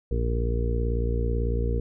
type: harmonic tone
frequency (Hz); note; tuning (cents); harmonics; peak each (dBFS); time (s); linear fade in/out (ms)
58.1; A#1; -5; 1 / 2 / 3 / 4 / 5 / 6 / 7 / 8; -24 / -30 / -41 / -36 / -41 / -41 / -36 / -33; 0.11-1.8; 5
effects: none